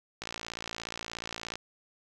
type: click train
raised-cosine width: 0.2 ms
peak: -19 dBFS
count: 77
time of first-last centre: 0.22-1.556 s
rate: 56.9 Hz
effects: none